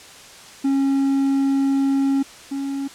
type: tone pair in turn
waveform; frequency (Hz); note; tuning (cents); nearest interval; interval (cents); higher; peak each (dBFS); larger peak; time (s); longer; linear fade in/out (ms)
triangle; 273.5 / 275.7; C#4 / C#4; -23 / -9; unison; 14; second; -14 / -21; first; 0.64-2.23 / 2.51-2.88; first; 10
effects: white hiss -42 dBFS RMS until 2.94 s + low-pass 8000 Hz 12 dB/octave